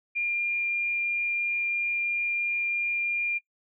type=tone; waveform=sine; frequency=2401 Hz; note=D7; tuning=38 cents sharp; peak=-25 dBFS; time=0.15-3.39 s; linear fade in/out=20 ms; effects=noise-tail reverb RT60 0.1 s tail -18 dB re dry